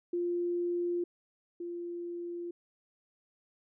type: tone pair in turn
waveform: sine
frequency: 349.2 / 346.2 Hz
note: F4 / F4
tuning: 0 / -15 cents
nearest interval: unison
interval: 15 cents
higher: first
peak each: -29 / -36 dBFS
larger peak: first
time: 0.13-1.04 / 1.6-2.51 s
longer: neither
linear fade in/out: 5 ms
effects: none